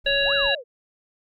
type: noise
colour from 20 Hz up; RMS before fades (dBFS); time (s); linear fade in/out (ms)
brown; -41; 0.04-0.51; 20
type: harmonic tone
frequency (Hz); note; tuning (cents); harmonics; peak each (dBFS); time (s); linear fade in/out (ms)
558; C#5; +11; 1 / 3 / 5 / 7; -24 / -24 / -24 / -24; 0.06-0.55; 5
type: exponential two-way sweep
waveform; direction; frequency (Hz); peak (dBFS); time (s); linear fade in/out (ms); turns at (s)
sine; up then down; 450 to 1600 to 450; -31; 0.22-0.64; 50; 0.34
effects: none